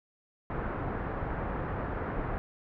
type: low-pass noise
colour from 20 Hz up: pink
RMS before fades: -34 dBFS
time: 0.5-2.38 s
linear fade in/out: 0 ms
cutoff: 1600 Hz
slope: 24 dB/octave
effects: none